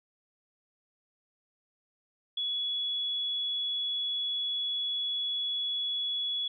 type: tone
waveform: sine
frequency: 3385 Hz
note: G#7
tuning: 32 cents sharp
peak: -29 dBFS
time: 2.37-6.48 s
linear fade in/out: 5 ms
effects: none